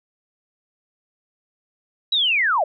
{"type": "linear sweep", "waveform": "sine", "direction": "down", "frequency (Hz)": [3951, 554.4], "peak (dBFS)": -16, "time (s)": [2.12, 2.64], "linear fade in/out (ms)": 5, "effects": []}